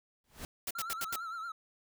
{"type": "noise with exponential growth", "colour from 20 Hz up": "pink", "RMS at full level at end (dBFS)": -39, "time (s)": [0.24, 0.45], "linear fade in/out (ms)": 1, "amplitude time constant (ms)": 44}
{"type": "noise bursts", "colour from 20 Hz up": "white", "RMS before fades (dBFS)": -36, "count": 5, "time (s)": [0.67, 1.16], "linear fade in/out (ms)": 5, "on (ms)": 38, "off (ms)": 75}
{"type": "tone with vibrato", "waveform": "triangle", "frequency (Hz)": 1340, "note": "E6", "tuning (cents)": 28, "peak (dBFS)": -36, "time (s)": [0.75, 1.52], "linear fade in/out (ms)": 5, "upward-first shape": "triangle", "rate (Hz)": 8.8, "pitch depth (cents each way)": 92}
{"effects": []}